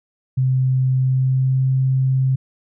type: tone with pitch glide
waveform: sine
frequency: 130 to 131.74 Hz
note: C3 to C3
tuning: -11 to +12 cents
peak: -14 dBFS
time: 0.37-2.36 s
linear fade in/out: 10 ms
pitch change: +23 cents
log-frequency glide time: 0.96-1.7 s
effects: none